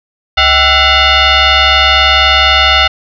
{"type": "tone with frequency modulation", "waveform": "sine", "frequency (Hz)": 771, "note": "G5", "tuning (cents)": -29, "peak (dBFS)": -5, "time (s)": [0.37, 2.88], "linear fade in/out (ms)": 10, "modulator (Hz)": 703, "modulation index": 4.6, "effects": []}